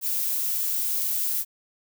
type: noise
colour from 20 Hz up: violet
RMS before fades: -26 dBFS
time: 0.01-1.45 s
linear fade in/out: 50 ms
effects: none